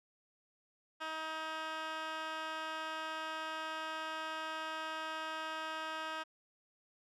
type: tone with band-pass filter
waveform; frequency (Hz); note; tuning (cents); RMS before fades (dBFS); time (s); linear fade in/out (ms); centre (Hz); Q
15% pulse; 316.6; D#4; +30; -41; 1-6.24; 20; 1900; 1.6
effects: none